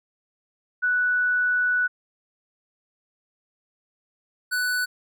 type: tone pair in turn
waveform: sine / square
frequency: 1480 / 1488.2 Hz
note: F#6 / F#6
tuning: 0 / +10 cents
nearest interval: unison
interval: 10 cents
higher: second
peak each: -19 / -23 dBFS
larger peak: first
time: 0.82-1.88 / 4.51-4.86 s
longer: first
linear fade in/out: 20 ms
effects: none